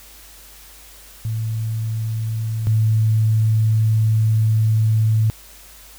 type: tone pair in turn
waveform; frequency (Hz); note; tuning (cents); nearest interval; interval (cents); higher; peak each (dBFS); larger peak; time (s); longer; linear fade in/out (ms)
sine; 111.4 / 109.93; A2 / A2; +22 / -1; unison; 23; first; -20 / -13; second; 1.25-2.67 / 2.67-5.3; second; 0
effects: added 50 Hz sine -47 dBFS peak until 5.98 s + white hiss -44 dBFS RMS until 5.98 s